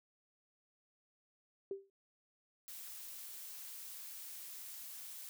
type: tone with exponential decay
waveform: sine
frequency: 392 Hz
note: G4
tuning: in tune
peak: -35 dBFS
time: 1.71-1.9 s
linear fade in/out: 2 ms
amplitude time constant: 40 ms
type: noise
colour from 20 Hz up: blue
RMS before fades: -49 dBFS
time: 2.68-5.29 s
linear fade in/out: 0 ms
effects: none